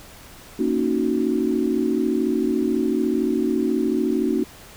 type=chord; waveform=sine; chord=D# minor seventh; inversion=second; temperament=equal; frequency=233.1 / 277.2 / 311.1 / 370 Hz; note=A#3 / C#4 / D#4 / F#4; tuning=0 / 0 / 0 / 0 cents; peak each=-24 dBFS; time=0.59-4.44 s; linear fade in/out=5 ms; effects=pink hiss -44 dBFS RMS until 4.76 s